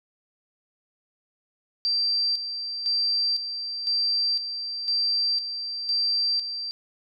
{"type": "tone with tremolo", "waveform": "sine", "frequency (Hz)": 4699, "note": "D8", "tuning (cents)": 0, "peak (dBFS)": -21, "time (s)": [1.85, 6.71], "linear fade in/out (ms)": 0, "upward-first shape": "square", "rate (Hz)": 0.99, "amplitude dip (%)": 60, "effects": []}